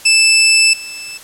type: tone with level steps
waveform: 20% pulse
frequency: 2637 Hz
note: E7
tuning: in tune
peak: -3 / -22 dBFS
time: 0.05-1.18 s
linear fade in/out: 10 ms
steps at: 0.73 s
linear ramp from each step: 5 ms
effects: white hiss -37 dBFS RMS until 1.23 s + low-pass 12000 Hz 12 dB/octave